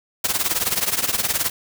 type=noise with tremolo; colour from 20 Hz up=white; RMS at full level=-18 dBFS; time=0.24-1.5 s; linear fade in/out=5 ms; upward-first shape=triangle; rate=19 Hz; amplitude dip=90%; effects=none